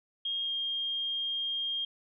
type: tone with pitch glide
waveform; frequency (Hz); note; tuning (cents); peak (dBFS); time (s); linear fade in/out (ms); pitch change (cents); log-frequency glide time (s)
sine; 3242 to 3220; G#7 to G7; -42 to +46; -30; 0.25-1.85; 5; -12; 0.43-0.51
effects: none